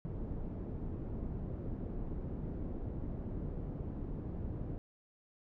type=low-pass noise; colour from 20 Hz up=pink; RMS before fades=-40 dBFS; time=0.05-4.78 s; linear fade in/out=0 ms; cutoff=340 Hz; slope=12 dB/octave; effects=none